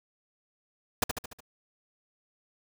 pink noise with echo, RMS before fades -24 dBFS, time 1.02-1.04 s, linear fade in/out 5 ms, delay 73 ms, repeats 5, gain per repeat -5 dB, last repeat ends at 1.405 s, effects none

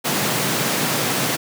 pink high-pass noise, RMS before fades -21 dBFS, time 0.04-1.37 s, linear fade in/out 20 ms, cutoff 120 Hz, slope 48 dB/octave, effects none

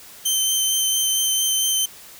15% pulse tone with vibrato, 3100 Hz, G7, 20 cents flat, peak -11 dBFS, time 0.25-1.86 s, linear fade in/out 10 ms, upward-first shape sine, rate 4.4 Hz, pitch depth 10 cents each way, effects white hiss -43 dBFS RMS until 2.19 s

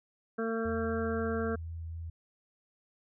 harmonic tone, 226.2 Hz, A3, 48 cents sharp, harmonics 1 / 2 / 3 / 5 / 6 / 7, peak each -34 / -33 / -41 / -46 / -41 / -42 dBFS, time 0.38-1.56 s, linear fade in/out 10 ms
sine tone with vibrato, 82.41 Hz, E2, in tune, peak -37 dBFS, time 0.65-2.1 s, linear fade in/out 5 ms, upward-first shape sine, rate 3.9 Hz, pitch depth 12 cents each way
effects none

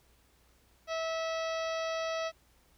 harmonic tone, 650 Hz, E5, 24 cents flat, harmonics 1 / 2 / 3 / 4 / 5 / 6 / 7 / 8 / 9, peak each -33 / -39 / -43 / -45 / -47 / -49 / -50 / -51 / -52 dBFS, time 0.87-2.32 s, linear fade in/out 50 ms, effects added 60 Hz sine -67 dBFS peak until 2.77 s + pink hiss -67 dBFS RMS until 2.77 s

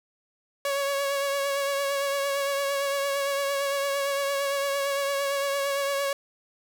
sawtooth tone with vibrato, 558 Hz, C#5, 11 cents sharp, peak -21 dBFS, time 0.65-6.13 s, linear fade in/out 2 ms, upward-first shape triangle, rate 8.8 Hz, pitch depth 29 cents each way, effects none

